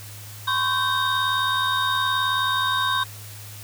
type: tone cluster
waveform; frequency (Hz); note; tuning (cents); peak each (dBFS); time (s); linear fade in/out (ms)
triangle; 1021 / 1100 / 1553 / 3709; C6 / C#6 / G6 / A#7; -43 / -14 / -17 / -9; -24; 0.47-3.04; 10
effects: added 104 Hz sine -39 dBFS peak until 3.63 s + white hiss -42 dBFS RMS until 3.63 s